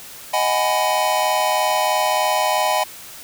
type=chord; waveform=square; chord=G# minor seventh; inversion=second; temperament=just; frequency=623 / 747.5 / 830.6 / 996.7 Hz; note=D#5 / F#5 / G#5 / B5; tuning=+2 / +17 / 0 / +16 cents; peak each=-23 dBFS; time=0.33-2.84 s; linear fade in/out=10 ms; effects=white hiss -38 dBFS RMS until 3.23 s